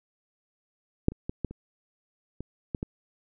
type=clicks; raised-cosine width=3 ms; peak=-7 / -27 / -18 / -15 / -27 / -23 / -16 / -18 dBFS; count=8; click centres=1.084 / 1.12 / 1.295 / 1.447 / 1.51 / 2.406 / 2.748 / 2.829 s; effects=none